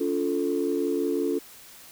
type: chord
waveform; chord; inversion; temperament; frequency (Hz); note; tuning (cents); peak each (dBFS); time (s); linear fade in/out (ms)
sine; Db augmented; none; equal with one note detuned; 283.5 / 349.2 / 440; Db4 / F4 / A4; +39 / 0 / 0; -27; 0-1.39; 10
effects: tanh soft clip ceiling -15 dBFS + white hiss -48 dBFS RMS until 1.91 s